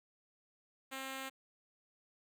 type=tone; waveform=5% pulse; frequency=266.6 Hz; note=C4; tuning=33 cents sharp; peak=-30 dBFS; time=0.91-1.3 s; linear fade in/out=20 ms; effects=none